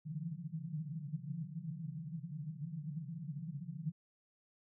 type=band-pass noise; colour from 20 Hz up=white; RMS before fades=-43 dBFS; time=0.05-3.92 s; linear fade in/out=20 ms; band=140 to 170 Hz; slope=96 dB/octave; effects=none